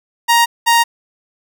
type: tone pair in turn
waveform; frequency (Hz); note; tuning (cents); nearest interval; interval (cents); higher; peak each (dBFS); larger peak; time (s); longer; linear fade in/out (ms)
sawtooth; 937 / 933.7; A#5 / A#5; +9 / +3; unison; 6; first; -5; neither; 0.28-0.46 / 0.66-0.84; neither; 20
effects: none